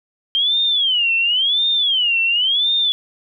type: tone with vibrato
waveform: sine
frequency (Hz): 3136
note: G7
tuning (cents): 0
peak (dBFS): -14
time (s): 0.35-2.92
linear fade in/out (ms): 0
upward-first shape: sine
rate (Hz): 0.94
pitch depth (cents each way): 260
effects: none